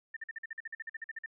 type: tone bursts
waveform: sine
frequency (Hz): 1800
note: A6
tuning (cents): +39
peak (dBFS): -37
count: 16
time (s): 0.14-1.261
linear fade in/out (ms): 5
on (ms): 26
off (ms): 47
effects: none